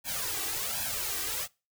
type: noise with flanger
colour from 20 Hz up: white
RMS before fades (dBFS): -33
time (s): 0.04-1.48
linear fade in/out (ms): 50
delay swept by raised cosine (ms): 1.2 to 2.6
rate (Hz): 1.3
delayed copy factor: +0.95
effects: noise-tail reverb RT60 0.3 s tail -24 dB re dry